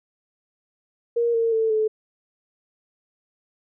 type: tone with pitch steps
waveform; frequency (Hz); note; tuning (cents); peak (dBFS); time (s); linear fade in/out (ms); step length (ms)
sine; 470 / 457.7 / 445.7 / 434; A#4 / A#4 / A4 / A4; +14 / -32 / +22 / -24; -18; 1.16-1.88; 10; 180
effects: none

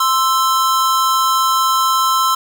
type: tone pair together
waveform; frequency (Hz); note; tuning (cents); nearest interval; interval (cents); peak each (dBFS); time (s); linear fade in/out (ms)
square; 1046.5 / 1322.7; C6 / E6; 0 / +5; major third; 405; -16; 0-2.35; 5
effects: none

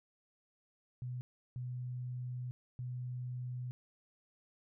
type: tone bursts at uneven times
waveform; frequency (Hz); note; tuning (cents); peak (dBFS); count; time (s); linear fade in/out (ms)
sine; 124.7; B2; +17; -38; 3; 1.02-1.21 / 1.56-2.51 / 2.79-3.71; 0
effects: none

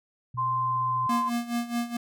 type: tone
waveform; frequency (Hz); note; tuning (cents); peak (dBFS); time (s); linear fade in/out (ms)
sine; 123.47; B2; 0; -34; 0.34-1.07; 5
type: tone with pitch glide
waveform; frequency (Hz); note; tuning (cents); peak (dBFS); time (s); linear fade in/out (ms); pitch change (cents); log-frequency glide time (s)
sine; 1043 to 1035.8; C6 to C6; -6 to -18; -24; 0.37-1.3; 20; -12; 0.53-0.99
type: tone with tremolo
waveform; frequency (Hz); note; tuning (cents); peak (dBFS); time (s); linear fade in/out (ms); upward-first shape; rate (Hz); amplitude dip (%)
square; 237.1; A#3; +30; -25; 1.09-1.97; 5; sine; 4.7; 80
effects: none

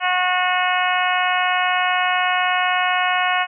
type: harmonic tone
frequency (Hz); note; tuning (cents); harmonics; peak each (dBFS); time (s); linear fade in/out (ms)
364.1; F#4; -28; 2 / 3 / 4 / 5 / 6 / 7 / 8; -21 / -23 / -24 / -25 / -26 / -26 / -27; 0-3.47; 50
effects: none

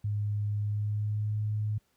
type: tone with pitch glide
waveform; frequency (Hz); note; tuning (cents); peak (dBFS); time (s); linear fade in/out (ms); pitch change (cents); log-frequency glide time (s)
sine; 103.83 to 106.2; G#2 to G#2; 0 to +39; -27; 0.04-1.78; 5; +39; 0.59-1.37
effects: pink hiss -72 dBFS RMS until 1.96 s + high-pass 60 Hz 12 dB/octave

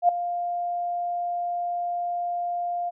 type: tone with ADSR envelope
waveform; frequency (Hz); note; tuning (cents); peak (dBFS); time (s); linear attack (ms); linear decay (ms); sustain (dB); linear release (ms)
sine; 701; F5; +6; -12; 0.02-2.91; 68; 4; -13; 27
effects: none

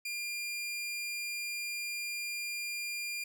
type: tone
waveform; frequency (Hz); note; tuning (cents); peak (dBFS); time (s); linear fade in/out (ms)
sawtooth; 2400; D7; +37; -32; 0.05-3.24; 5
effects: 12-bit

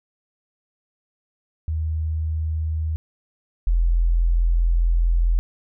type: tone pair in turn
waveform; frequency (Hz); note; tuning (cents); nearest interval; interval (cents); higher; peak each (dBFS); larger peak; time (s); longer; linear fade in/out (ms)
sine; 79 / 42.34; D#2 / E1; +27 / +47; major seventh; 1080; first; -21 / -15; second; 1.68-2.96 / 3.67-5.39; second; 0
effects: none

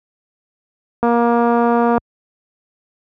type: click train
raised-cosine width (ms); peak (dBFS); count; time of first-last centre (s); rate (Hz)
1; -3; 225; 1.03-1.979; 236
effects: high-pass 60 Hz 12 dB/octave

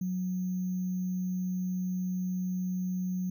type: tone with sample-and-hold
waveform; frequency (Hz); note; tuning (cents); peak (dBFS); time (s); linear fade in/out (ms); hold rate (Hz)
sine; 183.3; F#3; -16; -29; 0.01-3.3; 5; 6300
effects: none

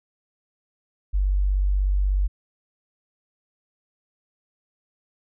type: tone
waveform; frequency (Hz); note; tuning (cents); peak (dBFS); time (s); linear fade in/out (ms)
sine; 48.23; G1; -27; -18; 1.13-2.28; 20
effects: none

